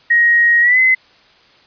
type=tone with pitch glide; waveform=sine; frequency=1883 to 2042 Hz; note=A#6 to C7; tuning=+17 to -43 cents; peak=-8 dBFS; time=0.1-0.95 s; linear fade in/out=10 ms; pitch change=+140 cents; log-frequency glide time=0.61-0.79 s; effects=white hiss -49 dBFS RMS until 1.66 s + resampled to 11025 Hz